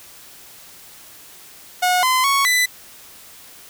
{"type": "tone with pitch steps", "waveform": "sawtooth", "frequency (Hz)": [726, 1026, 1109, 1996], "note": ["F#5", "C6", "C#6", "B6"], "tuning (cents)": [-33, -34, 0, 18], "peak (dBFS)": -11, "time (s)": [1.82, 2.66], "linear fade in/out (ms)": 10, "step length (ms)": 210, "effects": ["white hiss -43 dBFS RMS until 3.69 s"]}